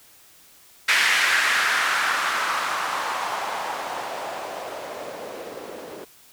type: noise with low-pass filter sweep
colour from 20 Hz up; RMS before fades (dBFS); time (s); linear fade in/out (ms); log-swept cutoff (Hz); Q
violet; -25; 0.88-6.05; 10; 2000 to 410; 2.3
effects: white hiss -52 dBFS RMS until 6.32 s